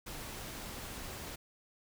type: noise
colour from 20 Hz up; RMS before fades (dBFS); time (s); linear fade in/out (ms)
pink; -44; 0.06-1.36; 10
effects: none